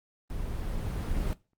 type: noise with level ramp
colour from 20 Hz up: brown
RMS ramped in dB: -35 to -28 dBFS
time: 0.3-1.33 s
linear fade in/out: 0 ms
effects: noise-tail reverb RT60 0.3 s tail -20 dB re dry + Opus 24 kbps